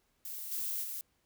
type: noise with level steps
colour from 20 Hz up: violet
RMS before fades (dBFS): -42 / -36 / -40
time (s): 0.25-1.01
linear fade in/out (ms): 0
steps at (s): 0.51 / 0.83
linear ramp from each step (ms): 10
effects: pink hiss -75 dBFS RMS until 1.25 s